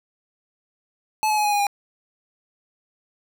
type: tone with pitch steps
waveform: square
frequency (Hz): 863 / 852.1 / 841.3 / 830.7 / 820.2 / 809.9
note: A5 / G#5 / G#5 / G#5 / G#5 / G#5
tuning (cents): -34 / +44 / +22 / 0 / -22 / -44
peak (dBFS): -19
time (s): 1.23-1.668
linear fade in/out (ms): 0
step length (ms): 73
effects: none